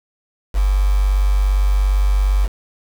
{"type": "tone with quantisation", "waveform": "sine", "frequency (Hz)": 48.7, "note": "G1", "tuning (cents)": -11, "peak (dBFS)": -12, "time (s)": [0.53, 2.49], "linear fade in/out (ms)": 50, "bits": 5, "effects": []}